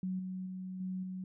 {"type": "tone with level steps", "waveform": "sine", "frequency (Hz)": 185.9, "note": "F#3", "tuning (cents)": 8, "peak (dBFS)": [-33, -37, -39, -35, -38], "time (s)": [0.03, 1.24], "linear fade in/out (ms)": 2, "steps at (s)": [0.19, 0.46, 0.8, 1.03], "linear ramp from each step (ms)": 5, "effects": []}